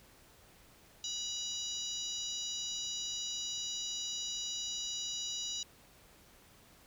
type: harmonic tone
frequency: 973 Hz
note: B5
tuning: 26 cents flat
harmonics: 3 / 4 / 5 / 6 / 7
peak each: -44 / -40 / -46 / -43 / -44 dBFS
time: 1.04-5.63 s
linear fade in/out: 2 ms
effects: pink hiss -61 dBFS RMS until 6.86 s